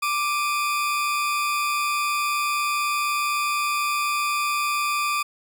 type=tone pair together; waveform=40% pulse; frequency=1174.7 / 2489 Hz; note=D6 / D#7; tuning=0 / 0 cents; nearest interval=octave + minor second; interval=1300 cents; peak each=-22 / -27 dBFS; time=0.02-5.23 s; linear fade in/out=10 ms; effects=none